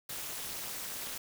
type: noise with amplitude modulation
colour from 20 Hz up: white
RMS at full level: -36 dBFS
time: 0.09-1.18 s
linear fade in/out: 5 ms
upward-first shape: sine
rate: 271 Hz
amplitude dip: 95%
effects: none